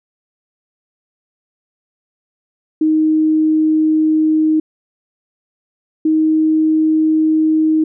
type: tone pair in turn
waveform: sine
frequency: 312.4 / 314 Hz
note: D#4 / D#4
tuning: +7 / +16 cents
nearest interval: unison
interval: 9 cents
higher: second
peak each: -10 dBFS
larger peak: neither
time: 2.81-4.6 / 6.05-7.84 s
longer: neither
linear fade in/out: 5 ms
effects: none